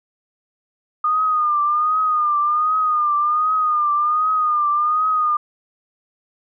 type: tone with vibrato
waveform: sine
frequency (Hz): 1221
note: D#6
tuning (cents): -33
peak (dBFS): -15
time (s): 1.04-5.37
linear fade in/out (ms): 5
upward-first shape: triangle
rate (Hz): 1.3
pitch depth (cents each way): 72
effects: none